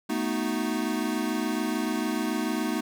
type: chord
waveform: square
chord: B dominant seventh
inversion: third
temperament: equal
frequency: 220 / 246.9 / 311.1 / 370 Hz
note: A3 / B3 / D#4 / F#4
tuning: 0 / 0 / 0 / 0 cents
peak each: -32 / -32 / -31 / -36 dBFS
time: 0.09-2.81 s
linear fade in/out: 10 ms
effects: none